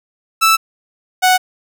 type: tone pair in turn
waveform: sawtooth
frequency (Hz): 1318.5 / 740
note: E6 / F#5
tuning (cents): 0 / 0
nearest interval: minor seventh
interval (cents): 1000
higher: first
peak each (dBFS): -5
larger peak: neither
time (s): 0.41-0.57 / 1.22-1.38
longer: neither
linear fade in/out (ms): 20
effects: none